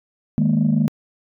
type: chord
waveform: sine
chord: D# suspended fourth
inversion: none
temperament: equal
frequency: 155.56 / 207.7 / 233.1 Hz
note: D#3 / G#3 / A#3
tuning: 0 / 0 / 0 cents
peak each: -18 dBFS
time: 0.38-0.88 s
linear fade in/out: 0 ms
effects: tanh soft clip ceiling -9 dBFS